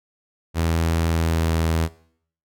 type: tone with pitch glide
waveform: sawtooth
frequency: 82.41 to 81.51 Hz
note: E2 to E2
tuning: 0 to -19 cents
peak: -15 dBFS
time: 0.54-1.89 s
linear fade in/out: 50 ms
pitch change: -19 cents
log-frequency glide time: 1.11-1.51 s
effects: noise-tail reverb RT60 0.6 s tail -19 dB re dry